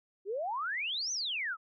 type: exponential two-way sweep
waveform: sine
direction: up then down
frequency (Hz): 370 to 6272 to 1231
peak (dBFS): -32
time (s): 0.25-1.57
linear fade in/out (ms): 50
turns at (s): 1.12
effects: none